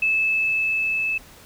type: tone with level ramp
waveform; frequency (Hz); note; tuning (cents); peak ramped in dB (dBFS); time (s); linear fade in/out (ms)
sine; 2614; E7; -15; -17 to -21; 0.02-1.18; 5
effects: pink hiss -47 dBFS RMS until 1.45 s